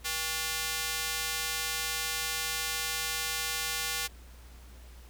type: tone with high-pass filter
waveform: square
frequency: 160 Hz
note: D#3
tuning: 49 cents sharp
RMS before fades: -33 dBFS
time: 0.04-4.08 s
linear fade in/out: 20 ms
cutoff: 2000 Hz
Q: 0.53
effects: added 60 Hz sine -48 dBFS peak until 5.09 s + pink hiss -57 dBFS RMS until 5.09 s